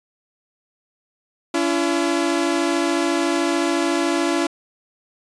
sawtooth tone pair together, 284.1 / 337.9 Hz, C#4 / E4, +43 / +43 cents, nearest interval minor third, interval 300 cents, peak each -18 / -16 dBFS, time 1.54-4.47 s, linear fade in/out 5 ms, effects resampled to 22050 Hz

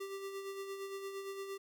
square tone with tremolo, 392 Hz, G4, in tune, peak -40 dBFS, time 0-1.58 s, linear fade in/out 10 ms, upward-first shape sine, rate 8.7 Hz, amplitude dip 45%, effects none

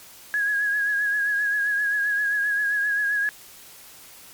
sine tone with vibrato, 1661.2 Hz, G#6, in tune, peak -20 dBFS, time 0.34-3.29 s, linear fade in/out 0 ms, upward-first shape triangle, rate 7.6 Hz, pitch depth 48 cents each way, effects white hiss -46 dBFS RMS until 4.33 s + MP3 96 kbps

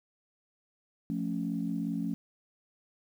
sine chord, F augmented, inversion none, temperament equal, 174.61 / 220 / 277.2 Hz, F3 / A3 / C#4, 0 / 0 / 0 cents, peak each -34 dBFS, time 1.1-2.14 s, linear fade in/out 0 ms, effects tanh soft clip ceiling -20 dBFS + 10-bit

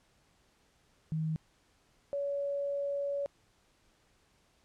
sine tone pair in turn, 158.1 / 564.7 Hz, D#3 / C#5, +28 / +32 cents, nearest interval octave + minor seventh, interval 2204 cents, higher second, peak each -30 / -31 dBFS, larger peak first, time 1.12-1.36 / 2.13-3.26 s, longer second, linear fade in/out 0 ms, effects pink hiss -69 dBFS RMS until 4.64 s + low-pass 9000 Hz 12 dB/octave

